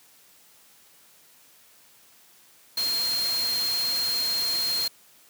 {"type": "tone in noise", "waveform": "sine", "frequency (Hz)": 4210, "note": "C8", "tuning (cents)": 10, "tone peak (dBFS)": -24, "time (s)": [2.77, 4.88], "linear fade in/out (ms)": 5, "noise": "white", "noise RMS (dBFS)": -33, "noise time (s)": [2.77, 4.88], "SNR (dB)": 6, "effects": ["white hiss -56 dBFS RMS until 5.29 s", "high-pass 100 Hz 12 dB/octave"]}